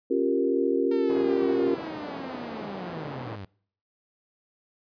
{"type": "chord", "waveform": "sine", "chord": "G half-diminished seventh", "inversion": "second", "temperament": "equal with one note detuned", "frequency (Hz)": [273.4, 349.2, 392, 466.2], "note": ["Db4", "F4", "G4", "Bb4"], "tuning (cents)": [-24, 0, 0, 0], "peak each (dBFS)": -27, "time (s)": [0.1, 1.75], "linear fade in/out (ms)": 10}
{"type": "linear sweep", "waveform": "sawtooth", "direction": "down", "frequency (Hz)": [459.4, 92.5], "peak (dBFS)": -33, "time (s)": [0.91, 3.45], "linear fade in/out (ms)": 5}
{"type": "band-pass noise", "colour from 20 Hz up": "white", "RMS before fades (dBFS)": -38, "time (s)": [1.09, 3.36], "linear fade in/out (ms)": 10, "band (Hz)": [160, 690], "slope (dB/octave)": 12}
{"effects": ["noise-tail reverb RT60 0.6 s tail -26 dB re dry", "resampled to 11025 Hz"]}